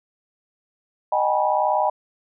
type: tone cluster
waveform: sine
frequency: 617 / 772 / 832 / 974 Hz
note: D#5 / G5 / G#5 / B5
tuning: -15 / -27 / +3 / -24 cents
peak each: -23 dBFS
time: 1.12-1.9 s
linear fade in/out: 5 ms
effects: none

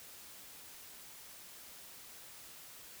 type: silence
effects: white hiss -53 dBFS RMS until 3 s

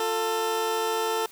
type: tone pair together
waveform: 20% pulse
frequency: 352.3 / 444.9 Hz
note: F4 / A4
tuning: +15 / +19 cents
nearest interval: major third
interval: 404 cents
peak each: -29 / -20 dBFS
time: 0-1.26 s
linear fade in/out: 2 ms
effects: white hiss -51 dBFS RMS until 1.31 s

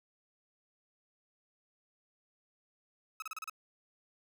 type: tone bursts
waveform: 30% pulse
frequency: 1285 Hz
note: E6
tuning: 45 cents flat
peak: -36 dBFS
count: 6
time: 3.2-3.497 s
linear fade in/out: 2 ms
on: 22 ms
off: 33 ms
effects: none

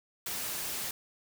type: noise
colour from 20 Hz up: white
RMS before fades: -36 dBFS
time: 0.26-0.91 s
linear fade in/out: 2 ms
effects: none

